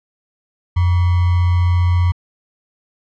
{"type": "tone with sample-and-hold", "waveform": "sine", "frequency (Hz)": 88.5, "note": "F2", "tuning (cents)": 23, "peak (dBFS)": -11, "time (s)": [0.76, 2.12], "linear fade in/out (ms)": 10, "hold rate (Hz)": 1050, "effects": ["low-pass 3000 Hz 12 dB/octave"]}